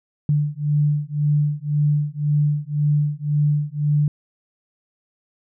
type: beating tone pair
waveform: sine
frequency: 146.83 / 148.73 Hz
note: D3 / D3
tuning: 0 / +22 cents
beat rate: 1.9 Hz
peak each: -20 dBFS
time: 0.29-4.08 s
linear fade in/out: 2 ms
effects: none